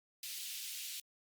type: high-pass noise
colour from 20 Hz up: pink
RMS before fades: -44 dBFS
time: 0.23-1 s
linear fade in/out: 2 ms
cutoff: 2700 Hz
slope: 24 dB/octave
effects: Opus 48 kbps